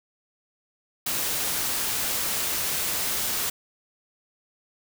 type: noise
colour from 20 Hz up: white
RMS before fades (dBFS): -27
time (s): 1.06-3.5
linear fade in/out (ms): 5
effects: none